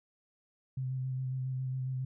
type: tone with vibrato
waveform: sine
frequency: 130 Hz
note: C3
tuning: 11 cents flat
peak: -32 dBFS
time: 0.77-2.05 s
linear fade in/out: 5 ms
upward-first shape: square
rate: 7.3 Hz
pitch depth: 16 cents each way
effects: none